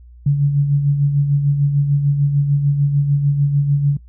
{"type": "tone with tremolo", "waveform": "sine", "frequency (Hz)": 142.7, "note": "D3", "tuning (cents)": -49, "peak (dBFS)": -10, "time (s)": [0.26, 3.97], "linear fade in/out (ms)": 5, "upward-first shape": "sine", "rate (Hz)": 6.7, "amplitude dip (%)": 50, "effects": ["noise-tail reverb RT60 0.1 s tail -22 dB re dry", "added 60 Hz sine -39 dBFS peak until 4.08 s"]}